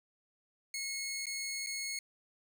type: tone with dropouts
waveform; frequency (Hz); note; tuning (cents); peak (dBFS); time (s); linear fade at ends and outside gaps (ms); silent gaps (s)
15% pulse; 2177; C#7; -32; -30; 0.74-1.99; 2; 1.257-1.267 / 1.663-1.669
effects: none